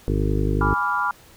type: harmonic tone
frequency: 50.9 Hz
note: G#1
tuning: 34 cents flat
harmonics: 1 / 2 / 3 / 5 / 6 / 7 / 8 / 9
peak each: -22 / -25 / -27 / -29 / -30 / -30 / -31 / -32 dBFS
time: 0.08-0.74 s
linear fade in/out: 0 ms
type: chord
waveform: sine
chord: G# diminished seventh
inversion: none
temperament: equal with one note detuned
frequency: 830.6 / 987.8 / 1167.9 / 1396.9 Hz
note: G#5 / B5 / D6 / F6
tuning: 0 / 0 / -10 / 0 cents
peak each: -29 / -24 / -26 / -24 dBFS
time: 0.61-1.11 s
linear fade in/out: 2 ms
effects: pink hiss -50 dBFS RMS until 1.36 s